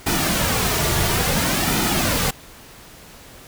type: noise with flanger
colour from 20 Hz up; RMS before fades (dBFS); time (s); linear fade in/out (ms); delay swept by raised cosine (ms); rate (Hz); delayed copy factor
pink; -20; 0.06-2.31; 10; 1.8 to 3.9; 0.58; -0.55
effects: pink hiss -43 dBFS RMS until 3.47 s